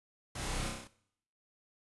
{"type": "noise with echo", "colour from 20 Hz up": "pink", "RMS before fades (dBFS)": -41, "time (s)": [0.35, 0.69], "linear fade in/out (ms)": 5, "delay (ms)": 31, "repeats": 6, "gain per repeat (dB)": -2, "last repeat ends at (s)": 0.876, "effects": ["noise-tail reverb RT60 0.7 s tail -19 dB re dry", "resampled to 24000 Hz"]}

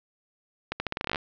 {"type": "accelerating click train", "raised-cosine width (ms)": 0.3, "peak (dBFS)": -12, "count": 13, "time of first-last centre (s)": [0.72, 1.158], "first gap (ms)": 80, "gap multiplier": 0.84, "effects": ["low-pass 5000 Hz 12 dB/octave"]}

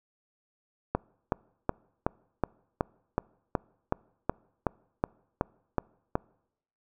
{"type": "click train", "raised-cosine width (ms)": 1, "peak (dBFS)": -11, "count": 15, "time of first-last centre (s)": [0.95, 6.154], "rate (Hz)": 2.69, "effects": ["noise-tail reverb RT60 0.8 s tail -26 dB re dry"]}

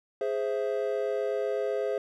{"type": "chord", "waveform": "triangle", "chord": "Ab augmented", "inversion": "none", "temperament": "equal", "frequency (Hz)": [415.3, 523.3, 659.3], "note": ["Ab4", "C5", "E5"], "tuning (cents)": [0, 0, 0], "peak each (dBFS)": [-28, -29, -32], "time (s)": [0.21, 1.98], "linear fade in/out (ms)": 2, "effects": []}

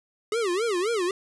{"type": "tone with vibrato", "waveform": "square", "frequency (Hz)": 405.6, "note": "G#4", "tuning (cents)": -41, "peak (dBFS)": -24, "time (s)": [0.32, 1.11], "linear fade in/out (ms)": 2, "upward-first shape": "sine", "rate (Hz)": 3.8, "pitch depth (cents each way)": 270, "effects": ["resampled to 24000 Hz", "11-bit"]}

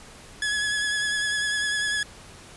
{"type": "tone with vibrato", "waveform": "sawtooth", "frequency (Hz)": 1689, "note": "G#6", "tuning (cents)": 29, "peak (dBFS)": -20, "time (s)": [0.42, 2.03], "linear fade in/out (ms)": 2, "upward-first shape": "sine", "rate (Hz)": 10, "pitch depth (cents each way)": 24, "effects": ["pink hiss -46 dBFS RMS until 2.56 s", "resampled to 24000 Hz"]}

